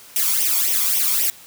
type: noise with flanger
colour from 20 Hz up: blue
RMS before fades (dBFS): -19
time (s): 0.16-1.3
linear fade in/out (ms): 0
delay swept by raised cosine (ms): 0.34 to 0.92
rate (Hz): 3.7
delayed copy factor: +0.7
effects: white hiss -44 dBFS RMS until 1.46 s + high-pass 60 Hz 12 dB/octave